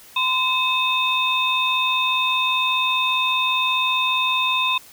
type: tone cluster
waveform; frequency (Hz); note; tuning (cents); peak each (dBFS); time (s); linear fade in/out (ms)
sine; 1022 / 2583 / 3637; C6 / E7 / A#7; -41 / -36 / -43; -22; 0.16-4.78; 5
effects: white hiss -46 dBFS RMS until 4.92 s